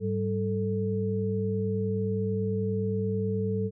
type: tone cluster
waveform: sine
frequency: 103 / 192.4 / 440.3 Hz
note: G#2 / G3 / A4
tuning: -14 / -32 / +1 cents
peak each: -30 dBFS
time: 0-3.71 s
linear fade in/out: 50 ms
effects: none